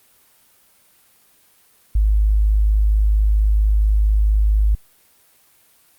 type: tone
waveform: sine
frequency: 52.2 Hz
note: G#1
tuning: 10 cents sharp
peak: -12 dBFS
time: 1.95-4.75 s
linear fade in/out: 5 ms
effects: white hiss -55 dBFS RMS until 5.98 s + Opus 32 kbps